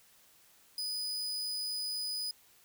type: tone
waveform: 40% pulse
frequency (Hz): 4976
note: D#8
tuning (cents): -1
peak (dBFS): -33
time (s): 0.78-2.31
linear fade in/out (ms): 2
effects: white hiss -63 dBFS RMS until 2.64 s